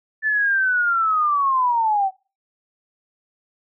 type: linear sweep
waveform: sine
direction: down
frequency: 1760 to 750 Hz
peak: -16 dBFS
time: 0.22-2.11 s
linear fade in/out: 50 ms
effects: noise-tail reverb RT60 0.3 s tail -22 dB re dry